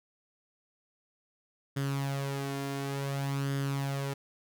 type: tone with flanger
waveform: sawtooth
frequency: 138.59 Hz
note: C#3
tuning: in tune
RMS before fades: -33 dBFS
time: 1.76-4.14 s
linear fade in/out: 10 ms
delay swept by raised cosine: 0.6 to 2.9 ms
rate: 0.56 Hz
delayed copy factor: +0.55
effects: none